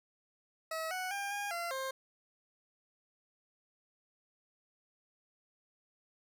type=tone with pitch steps; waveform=20% pulse; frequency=643 / 740 / 801 / 813 / 686 / 530 Hz; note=E5 / F#5 / G5 / G#5 / F5 / C5; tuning=-43 / 0 / +37 / -37 / -31 / +22 cents; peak=-31 dBFS; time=0.71-1.91 s; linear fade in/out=5 ms; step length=200 ms; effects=none